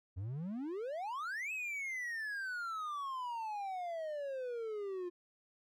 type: exponential two-way sweep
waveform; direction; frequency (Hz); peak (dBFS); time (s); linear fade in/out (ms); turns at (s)
triangle; up then down; 87.31 to 2607 to 348.2; -36; 0.16-5.1; 20; 1.52
effects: none